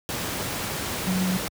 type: tone in noise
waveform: sine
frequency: 185 Hz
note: F#3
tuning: in tune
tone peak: -22 dBFS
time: 1.07-1.37 s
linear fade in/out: 0 ms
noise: pink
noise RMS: -29 dBFS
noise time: 0.09-1.48 s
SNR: +4 dB
effects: high-pass 80 Hz 12 dB/octave